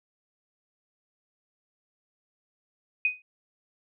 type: tone with exponential decay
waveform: sine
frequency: 2497 Hz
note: D#7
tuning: 6 cents sharp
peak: -18 dBFS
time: 3.05-3.22 s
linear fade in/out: 2 ms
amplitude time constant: 35 ms
effects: none